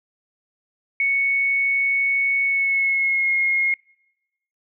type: tone with pitch glide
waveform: sine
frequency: 2217 to 2151 Hz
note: C#7 to C7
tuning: 0 to +47 cents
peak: -17 dBFS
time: 1-3.74 s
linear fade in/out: 2 ms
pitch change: -53 cents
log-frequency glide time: 2.44-3.33 s
effects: noise-tail reverb RT60 1.0 s tail -26 dB re dry